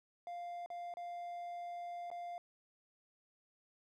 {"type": "tone with dropouts", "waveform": "triangle", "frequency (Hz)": 698.5, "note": "F5", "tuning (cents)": 0, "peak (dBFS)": -40, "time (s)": [0.27, 2.38], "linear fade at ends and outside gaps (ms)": 1, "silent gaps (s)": [[0.661, 0.702], [0.939, 0.97], [2.103, 2.114]], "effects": []}